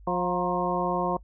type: harmonic tone with a mistuned harmonic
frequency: 178 Hz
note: F3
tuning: 33 cents sharp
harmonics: 1 / 2 / 3 / 4 / 5 / 6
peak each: -31 / -31 / -31 / -31 / -31 / -31 dBFS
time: 0.07-1.17 s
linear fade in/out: 5 ms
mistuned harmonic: 5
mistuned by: +79 cents
effects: noise-tail reverb RT60 0.1 s tail -24 dB re dry + added 50 Hz sine -46 dBFS peak until 1.23 s